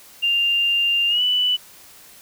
sine tone with pitch glide, 2794 to 2977 Hz, F7 to F#7, 0 to +10 cents, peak -16 dBFS, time 0.22-1.57 s, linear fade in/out 20 ms, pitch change +110 cents, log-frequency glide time 1.08-1.22 s, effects white hiss -46 dBFS RMS until 2.21 s

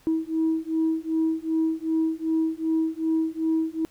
sine beating tone pair, 320.3 / 322.9 Hz, E4 / E4, -50 / -36 cents, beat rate 2.6 Hz, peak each -24 dBFS, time 0.07-3.85 s, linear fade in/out 0 ms, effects tanh soft clip ceiling -16 dBFS + pink hiss -58 dBFS RMS until 3.9 s

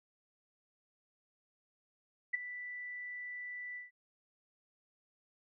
sine tone with ADSR envelope, 1975.5 Hz, B6, in tune, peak -27 dBFS, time 2.33-3.91 s, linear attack 14 ms, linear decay 14 ms, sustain -14 dB, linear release 150 ms, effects none

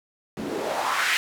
white noise with band-pass filter sweep, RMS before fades -26 dBFS, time 0.37-1.17 s, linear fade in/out 0 ms, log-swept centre 220 to 2300 Hz, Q 2.5, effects none

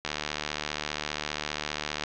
click train, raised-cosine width 0.2 ms, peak -12 dBFS, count 150, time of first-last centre 0.05-2.037 s, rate 75 Hz, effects low-pass 6000 Hz 12 dB/octave

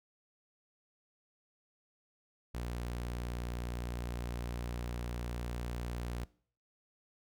sawtooth tone, 59.7 Hz, A#1, 42 cents sharp, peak -33 dBFS, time 2.54-6.25 s, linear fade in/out 10 ms, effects noise-tail reverb RT60 0.5 s tail -21 dB re dry

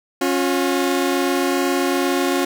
sawtooth tone pair together, 274.9 / 357.3 Hz, C#4 / F4, -14 / +40 cents, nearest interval perfect fourth, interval 454 cents, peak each -16 dBFS, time 0.21-2.45 s, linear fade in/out 5 ms, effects none

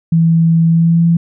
sine tone with pitch glide, 164.81 to 168.18 Hz, E3 to E3, 0 to +35 cents, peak -7 dBFS, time 0.12-1.17 s, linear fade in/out 5 ms, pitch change +35 cents, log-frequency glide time 0.67-1.04 s, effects none

